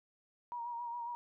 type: tone with vibrato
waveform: sine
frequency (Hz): 949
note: A#5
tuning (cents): +31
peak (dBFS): -38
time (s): 0.52-1.15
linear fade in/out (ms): 0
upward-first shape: sine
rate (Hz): 7.3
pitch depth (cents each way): 35
effects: none